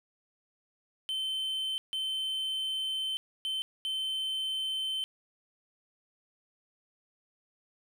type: tone bursts at uneven times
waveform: triangle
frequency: 3082 Hz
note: G7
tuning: 30 cents flat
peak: -29 dBFS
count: 4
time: 1.09-1.78 / 1.93-3.17 / 3.45-3.62 / 3.85-5.04 s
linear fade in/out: 0 ms
effects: none

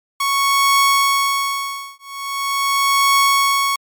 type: tone with tremolo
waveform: sawtooth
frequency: 1108 Hz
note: C#6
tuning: 1 cent flat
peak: -7 dBFS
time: 0.2-3.76 s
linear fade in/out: 5 ms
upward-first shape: triangle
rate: 0.42 Hz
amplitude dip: 100%
effects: MP3 96 kbps

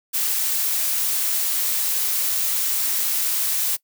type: noise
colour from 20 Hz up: blue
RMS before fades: -22 dBFS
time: 0.13-3.77 s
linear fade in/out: 20 ms
effects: noise-tail reverb RT60 0.1 s tail -22 dB re dry

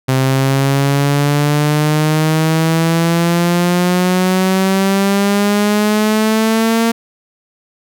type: exponential sweep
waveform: sawtooth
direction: up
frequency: 130.81 to 230.1 Hz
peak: -7 dBFS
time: 0.08-6.92 s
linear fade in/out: 10 ms
effects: none

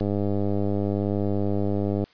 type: click train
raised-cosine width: 2 ms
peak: -13 dBFS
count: 206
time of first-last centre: 0.01-2.04 s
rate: 101 Hz
effects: white hiss -57 dBFS RMS until 2.13 s + resampled to 11025 Hz

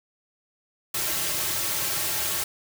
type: noise with comb filter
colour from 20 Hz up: white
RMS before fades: -27 dBFS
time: 0.94-2.44 s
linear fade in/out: 5 ms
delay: 4.1 ms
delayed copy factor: -0.75
effects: none

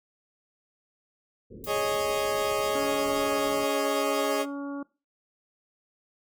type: low-pass noise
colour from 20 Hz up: white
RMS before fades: -45 dBFS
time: 1.5-3.65 s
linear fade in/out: 10 ms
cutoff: 510 Hz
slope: 96 dB/octave
type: noise with exponential decay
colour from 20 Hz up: violet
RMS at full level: -38 dBFS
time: 1.64-1.83 s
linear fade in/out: 1 ms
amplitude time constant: 41 ms
type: chord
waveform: 30% pulse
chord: Ab suspended fourth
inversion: none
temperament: equal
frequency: 415.3 / 554.4 / 622.3 Hz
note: Ab4 / Db5 / Eb5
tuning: 0 / 0 / 0 cents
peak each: -27 dBFS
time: 1.66-4.46 s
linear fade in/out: 50 ms
type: harmonic tone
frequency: 281.8 Hz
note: C#4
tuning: 29 cents sharp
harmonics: 1 / 2 / 3 / 4 / 5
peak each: -32 / -41 / -48 / -44 / -47 dBFS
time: 2.75-4.83 s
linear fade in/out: 5 ms
effects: noise-tail reverb RT60 0.3 s tail -21 dB re dry

